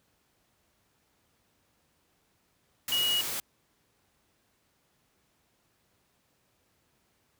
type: tone in noise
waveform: sine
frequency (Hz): 2903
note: F#7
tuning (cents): -34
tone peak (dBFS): -25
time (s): 2.92-3.21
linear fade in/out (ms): 2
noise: white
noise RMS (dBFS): -34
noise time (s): 2.88-3.4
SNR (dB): +6
effects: pink hiss -71 dBFS RMS until 7.39 s + high-pass 60 Hz 12 dB/octave